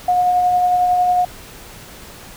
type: tone with tremolo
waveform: sine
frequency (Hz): 721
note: F#5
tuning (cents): -45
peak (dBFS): -11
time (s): 0.08-1.25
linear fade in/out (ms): 5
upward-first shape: sine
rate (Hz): 11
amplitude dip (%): 25
effects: pink hiss -38 dBFS RMS until 2.36 s